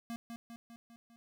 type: tone with echo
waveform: square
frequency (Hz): 233.1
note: A#3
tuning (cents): 0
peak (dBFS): -39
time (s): 0.1-0.16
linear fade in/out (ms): 0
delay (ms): 200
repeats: 5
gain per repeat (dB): -4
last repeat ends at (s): 1.16
effects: none